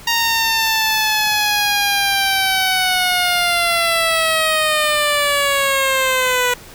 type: linear sweep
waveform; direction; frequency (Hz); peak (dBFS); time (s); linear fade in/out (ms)
10% pulse; down; 932.3 to 489.9; -6; 0.07-6.54; 5
effects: pink hiss -39 dBFS RMS until 6.74 s